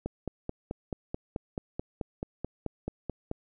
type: click train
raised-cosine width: 2 ms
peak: -19 dBFS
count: 16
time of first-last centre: 0.06-3.314 s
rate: 4.61 Hz
effects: none